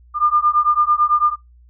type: beating tone pair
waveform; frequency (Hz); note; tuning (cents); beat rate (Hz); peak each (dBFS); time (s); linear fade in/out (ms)
sine; 1200 / 1209; D6 / D6; +37 / +50; 9; -16; 0.14-1.36; 50
effects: noise-tail reverb RT60 0.2 s tail -24 dB re dry + added 60 Hz sine -45 dBFS peak until 1.69 s